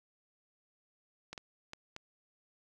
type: clicks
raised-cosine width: 0.2 ms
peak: -26 dBFS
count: 4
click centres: 1.33 / 1.378 / 1.734 / 1.964 s
effects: none